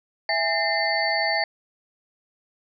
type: tone cluster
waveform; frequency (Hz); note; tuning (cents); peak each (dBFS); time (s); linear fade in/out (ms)
sine; 659 / 823 / 1809 / 2073 / 4504; E5 / G#5 / A6 / C7 / C#8; -1 / -16 / +48 / -17 / +27; -27; 0.29-1.44; 2
effects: none